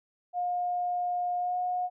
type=tone with pitch glide; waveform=sine; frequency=713 to 723 Hz; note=F5 to F#5; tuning=+36 to -40 cents; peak=-27 dBFS; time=0.33-1.9 s; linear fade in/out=50 ms; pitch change=+24 cents; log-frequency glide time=1.38-1.57 s; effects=none